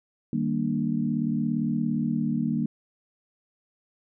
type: chord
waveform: sine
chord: Eb major seventh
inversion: none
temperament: equal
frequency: 155.56 / 196 / 233.1 / 293.7 Hz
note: Eb3 / G3 / Bb3 / D4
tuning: 0 / 0 / 0 / 0 cents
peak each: -30 / -30 / -26 / -32 dBFS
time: 0.33-2.66 s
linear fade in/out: 2 ms
effects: none